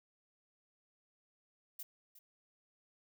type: noise with echo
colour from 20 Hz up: violet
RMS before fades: -45 dBFS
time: 1.79-1.83 s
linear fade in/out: 5 ms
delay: 360 ms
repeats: 1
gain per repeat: -14 dB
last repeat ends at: 2.19 s
effects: none